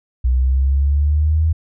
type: exponential sweep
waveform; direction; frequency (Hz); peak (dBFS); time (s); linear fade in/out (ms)
sine; up; 61.74 to 81.1; -12; 0.24-1.53; 10
effects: none